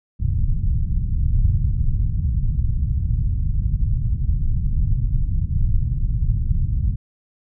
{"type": "low-pass noise", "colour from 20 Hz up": "pink", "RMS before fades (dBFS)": -19, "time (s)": [0.19, 6.96], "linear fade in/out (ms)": 10, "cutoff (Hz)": 130, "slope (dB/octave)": 24, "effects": []}